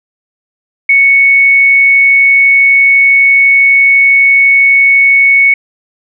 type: tone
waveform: sine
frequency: 2217 Hz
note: C#7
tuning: in tune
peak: -3 dBFS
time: 0.89-5.54 s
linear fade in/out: 5 ms
effects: none